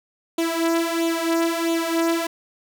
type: tone with flanger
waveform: sawtooth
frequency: 332.1 Hz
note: E4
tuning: 13 cents sharp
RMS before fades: -22 dBFS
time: 0.38-2.27 s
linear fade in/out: 5 ms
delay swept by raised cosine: 0.28 to 3.18 ms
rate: 1.5 Hz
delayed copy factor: +0.7
effects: none